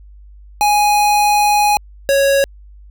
square tone pair in turn, 830.6 / 553 Hz, G#5 / C#5, 0 / -4 cents, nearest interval perfect fifth, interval 704 cents, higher first, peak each -11 dBFS, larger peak neither, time 0.61-1.77 / 2.09-2.44 s, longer first, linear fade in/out 0 ms, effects added 50 Hz sine -37 dBFS peak until 2.9 s

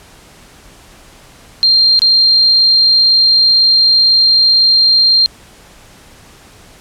sine tone with dropouts, 4186 Hz, C8, in tune, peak -6 dBFS, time 1.63-5.26 s, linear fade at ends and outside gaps 0 ms, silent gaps 1.992-2.019 s, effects pink hiss -41 dBFS RMS until 6.8 s + low-pass 11000 Hz 12 dB/octave

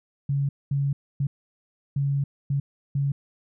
sine tone bursts at uneven times, 139.9 Hz, C#3, 16 cents sharp, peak -21 dBFS, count 6, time 0.29-0.49 / 0.71-0.93 / 1.2-1.27 / 1.96-2.24 / 2.5-2.6 / 2.95-3.12 s, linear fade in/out 5 ms, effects none

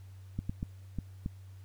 clicks, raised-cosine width 5 ms, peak -21 dBFS, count 5, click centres 0.39 / 0.495 / 0.629 / 0.987 / 1.261 s, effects added 95 Hz sine -47 dBFS peak until 1.64 s + pink hiss -66 dBFS RMS until 1.64 s

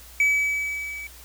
triangle tone with level ramp, 2287 Hz, D7, 47 cents flat, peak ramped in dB -14 to -32 dBFS, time 0.2-1.07 s, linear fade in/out 2 ms, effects added 60 Hz sine -47 dBFS peak until 1.24 s + white hiss -47 dBFS RMS until 1.24 s

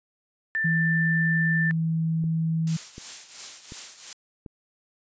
sine tone, 1775 Hz, A6, 15 cents sharp, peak -23 dBFS, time 0.55-1.71 s, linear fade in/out 0 ms
sine tone with pitch glide, 163.5 to 162.18 Hz, E3 to E3, -14 to -28 cents, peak -22 dBFS, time 0.64-2.77 s, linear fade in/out 10 ms, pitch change -14 cents, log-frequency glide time 1.24-2.03 s
click train, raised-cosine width 3 ms, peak -27 dBFS, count 4, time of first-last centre 2.24-4.462 s, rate 1.35 Hz
blue noise with tremolo, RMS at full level -32 dBFS, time 2.67-4.13 s, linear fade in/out 2 ms, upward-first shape triangle, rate 2.9 Hz, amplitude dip 75%
effects resampled to 16000 Hz

